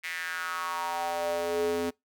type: tone with high-pass filter sweep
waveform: square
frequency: 85.4 Hz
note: F2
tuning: 38 cents flat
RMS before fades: -31 dBFS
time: 0.03-1.91 s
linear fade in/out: 20 ms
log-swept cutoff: 2100 to 320 Hz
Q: 4.8
effects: noise-tail reverb RT60 0.2 s tail -26 dB re dry